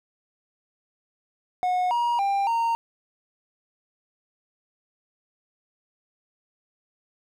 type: tone with pitch steps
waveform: triangle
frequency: 728 / 951 / 794 / 923 Hz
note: F#5 / A#5 / G5 / A#5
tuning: -28 / +34 / +22 / -17 cents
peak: -19 dBFS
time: 1.63-2.75 s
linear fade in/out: 0 ms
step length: 280 ms
effects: none